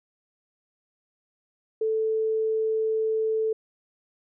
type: tone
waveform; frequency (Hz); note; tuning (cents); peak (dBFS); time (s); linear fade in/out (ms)
sine; 440; A4; 0; -22; 1.81-3.53; 5
effects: none